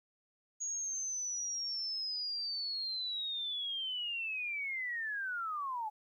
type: linear sweep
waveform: sine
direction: down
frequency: 6700 to 830.6 Hz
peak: -35 dBFS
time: 0.6-5.9 s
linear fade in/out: 20 ms
effects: 12-bit